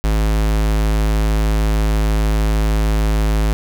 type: tone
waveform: square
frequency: 53.2 Hz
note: G#1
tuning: 42 cents sharp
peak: -14 dBFS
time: 0.04-3.53 s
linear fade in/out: 0 ms
effects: none